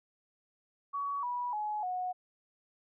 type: tone with pitch steps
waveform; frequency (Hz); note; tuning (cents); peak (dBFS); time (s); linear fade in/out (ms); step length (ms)
sine; 1128 / 976.3 / 845 / 731.4; C#6 / B5 / G#5 / F#5; +30 / -20 / +30 / -20; -32; 0.93-2.13; 20; 300
effects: none